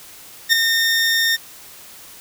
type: tone with ADSR envelope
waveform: 20% pulse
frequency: 1827 Hz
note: A#6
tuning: 35 cents flat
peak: -3 dBFS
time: 0.49-1.37 s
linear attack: 38 ms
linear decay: 4 ms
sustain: -7 dB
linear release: 23 ms
effects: white hiss -41 dBFS RMS until 2.2 s